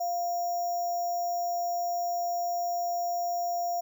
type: tone with sample-and-hold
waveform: sine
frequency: 698.5 Hz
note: F5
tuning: in tune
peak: -27 dBFS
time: 0-3.81 s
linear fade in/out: 10 ms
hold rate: 6300 Hz
effects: none